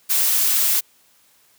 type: noise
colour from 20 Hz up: blue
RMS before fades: -18 dBFS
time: 0.09-0.81 s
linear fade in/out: 20 ms
effects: white hiss -57 dBFS RMS until 1.58 s + high-pass 80 Hz 12 dB/octave